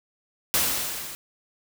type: noise with level ramp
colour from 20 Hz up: white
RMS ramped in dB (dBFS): -21 to -38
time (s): 0.54-1.15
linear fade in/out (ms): 0
effects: none